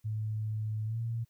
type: tone with pitch glide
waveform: sine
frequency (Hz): 108.2 to 115.3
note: A2 to A#2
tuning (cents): -29 to -19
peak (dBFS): -31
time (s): 0.04-1.25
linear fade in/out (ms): 20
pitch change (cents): +110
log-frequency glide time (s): 0.85-0.99
effects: white hiss -75 dBFS RMS until 1.29 s